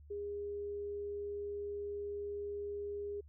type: tone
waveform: sine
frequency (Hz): 408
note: G#4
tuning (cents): -31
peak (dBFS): -38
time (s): 0.1-3.21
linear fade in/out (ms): 10
effects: added 73 Hz sine -54 dBFS peak until 3.28 s